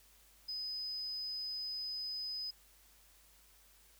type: tone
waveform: sine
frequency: 5020 Hz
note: D#8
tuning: 15 cents sharp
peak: -38 dBFS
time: 0.48-2.51 s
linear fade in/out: 10 ms
effects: added 50 Hz sine -68 dBFS peak until 3.99 s + white hiss -65 dBFS RMS until 3.99 s